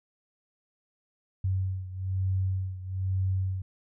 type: beating tone pair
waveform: sine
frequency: 94.1 / 95.2 Hz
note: F#2 / F#2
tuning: +30 / +50 cents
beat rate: 1.1 Hz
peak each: -28 / -32 dBFS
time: 1.44-3.62 s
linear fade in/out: 5 ms
effects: none